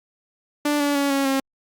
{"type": "tone with pitch steps", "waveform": "sawtooth", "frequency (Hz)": [293.7, 287.5, 281.4, 275.5, 269.6], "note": ["D4", "D4", "C#4", "C#4", "C#4"], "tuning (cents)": [0, -37, 26, -11, -48], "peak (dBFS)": -15, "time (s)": [0.65, 1.4], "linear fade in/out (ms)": 5, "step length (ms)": 150, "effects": ["Opus 48 kbps"]}